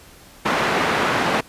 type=band-pass noise; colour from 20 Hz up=white; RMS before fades=-20 dBFS; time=0.45-1.41 s; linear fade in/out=10 ms; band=140 to 1600 Hz; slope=12 dB/octave; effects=pink hiss -46 dBFS RMS until 1.48 s + resampled to 32000 Hz